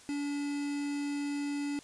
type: tone with quantisation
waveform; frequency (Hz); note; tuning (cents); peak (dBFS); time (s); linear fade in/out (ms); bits
triangle; 287; D4; -40; -30; 0.09-1.79; 0; 7
effects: white hiss -55 dBFS RMS until 1.83 s + resampled to 22050 Hz